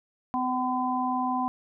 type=harmonic tone; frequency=253.5 Hz; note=B3; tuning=45 cents sharp; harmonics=1 / 3 / 4; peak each=-29 / -29 / -29 dBFS; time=0.34-1.48 s; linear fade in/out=0 ms; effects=none

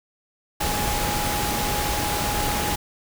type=tone in noise; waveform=sine; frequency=830.6 Hz; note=G#5; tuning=in tune; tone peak=-28 dBFS; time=0.6-2.76 s; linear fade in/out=10 ms; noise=pink; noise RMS=-25 dBFS; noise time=0.6-2.76 s; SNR=-6 dB; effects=none

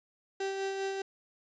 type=tone with tremolo; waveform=35% pulse; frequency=388.9 Hz; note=G4; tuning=14 cents flat; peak=-29 dBFS; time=0.4-1.02 s; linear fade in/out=5 ms; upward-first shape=sine; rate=5 Hz; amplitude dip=35%; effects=resampled to 16000 Hz

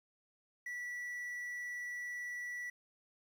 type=tone with quantisation; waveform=triangle; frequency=1953 Hz; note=B6; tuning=20 cents flat; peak=-38 dBFS; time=0.66-2.7 s; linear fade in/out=5 ms; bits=11; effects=none

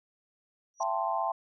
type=tone with exponential growth; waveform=sine; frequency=5800 Hz; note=F#8; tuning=35 cents flat; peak=-36 dBFS; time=0.74-0.83 s; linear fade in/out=0 ms; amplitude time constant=19 ms
type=chord; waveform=sine; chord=A minor seventh; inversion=second; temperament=equal with one note detuned; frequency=669.6 / 784 / 880 / 1046.5 Hz; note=E5 / G5 / A5 / C6; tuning=+27 / 0 / 0 / 0 cents; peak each=-33 dBFS; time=0.8-1.32 s; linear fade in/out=5 ms
effects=none

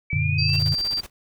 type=exponential sweep; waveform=sine; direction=up; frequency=2281 to 2722 Hz; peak=-26 dBFS; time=0.1-0.59 s; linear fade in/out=5 ms
type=chord; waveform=sine; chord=Gb augmented; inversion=none; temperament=equal; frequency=92.5 / 116.54 / 146.83 Hz; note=Gb2 / Bb2 / D3; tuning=0 / 0 / 0 cents; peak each=-24 / -27 / -23 dBFS; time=0.13-0.74 s; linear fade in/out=0 ms
type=tone; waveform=sine; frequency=4699 Hz; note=D8; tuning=in tune; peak=-22 dBFS; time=0.38-1.01 s; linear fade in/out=10 ms
type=noise with tremolo; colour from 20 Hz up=pink; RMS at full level=-37 dBFS; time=0.47-1.1 s; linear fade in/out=50 ms; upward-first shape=square; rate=16 Hz; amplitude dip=80%
effects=none

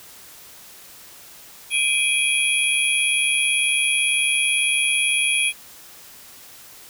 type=tone cluster; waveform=sine; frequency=2372 / 2510 / 3310 / 10270 Hz; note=D7 / D#7 / G#7 / E9; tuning=+17 / +15 / -6 / -46 cents; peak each=-23 dBFS; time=1.7-5.53 s; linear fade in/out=50 ms; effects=white hiss -44 dBFS RMS until 6.89 s

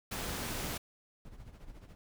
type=noise; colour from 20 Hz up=pink; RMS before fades=-38 dBFS; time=0.11-0.78 s; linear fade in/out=10 ms
type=noise with tremolo; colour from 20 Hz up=brown; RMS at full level=-47 dBFS; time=1.25-1.95 s; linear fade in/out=0 ms; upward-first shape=sine; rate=14 Hz; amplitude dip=65%
effects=none

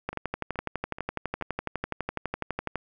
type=two click trains; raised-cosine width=0.5 ms; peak=-23 / -14 dBFS; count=5 / 33; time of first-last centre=0.13-1.839 / 0.09-2.757 s; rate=2.34 / 12 Hz; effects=none

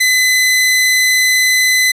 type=tone; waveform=sawtooth; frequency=2018 Hz; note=B6; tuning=37 cents sharp; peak=-6 dBFS; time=0-1.92 s; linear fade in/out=10 ms; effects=resampled to 32000 Hz

